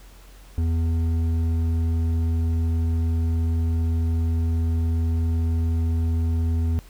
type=tone with hard clipping; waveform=sine; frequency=82.41 Hz; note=E2; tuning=in tune; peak=-21 dBFS; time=0.58-6.79 s; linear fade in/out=0 ms; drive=7 dB; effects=added 45 Hz sine -44 dBFS peak until 6.89 s + pink hiss -52 dBFS RMS until 6.89 s